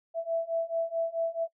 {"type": "beating tone pair", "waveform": "sine", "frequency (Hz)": [660, 664.6], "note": ["E5", "E5"], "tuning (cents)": [2, 14], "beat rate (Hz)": 4.6, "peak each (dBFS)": [-31, -30], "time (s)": [0.14, 1.48], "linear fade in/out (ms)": 50, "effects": ["noise-tail reverb RT60 0.1 s tail -26 dB re dry"]}